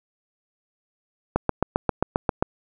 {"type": "click train", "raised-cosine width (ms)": 1, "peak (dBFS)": -5, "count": 9, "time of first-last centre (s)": [1.36, 2.425], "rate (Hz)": 7.51, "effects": []}